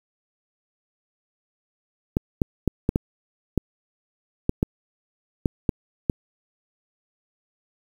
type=clicks; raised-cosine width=3 ms; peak=-6 dBFS; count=11; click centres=2.169 / 2.418 / 2.677 / 2.891 / 2.959 / 3.577 / 4.494 / 4.629 / 5.458 / 5.692 / 6.098 s; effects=7-bit